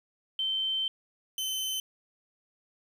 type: tone pair in turn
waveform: sine / sawtooth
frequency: 3101 / 3064 Hz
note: G7 / G7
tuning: -19 / -40 cents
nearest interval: unison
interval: 21 cents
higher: first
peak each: -27 dBFS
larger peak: neither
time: 0.39-0.88 / 1.38-1.8 s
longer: first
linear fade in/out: 2 ms
effects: 10-bit